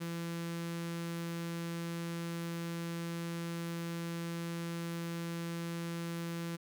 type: tone with notch filter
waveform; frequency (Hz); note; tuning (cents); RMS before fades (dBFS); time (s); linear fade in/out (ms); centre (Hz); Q
sawtooth; 168.8; E3; +41; -39; 0-6.57; 20; 730; 1.8
effects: none